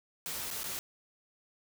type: noise with dropouts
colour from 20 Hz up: white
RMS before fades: -38 dBFS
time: 0.26-0.79 s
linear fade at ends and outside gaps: 0 ms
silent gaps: 0.504-0.511 / 0.633-0.641 s
effects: none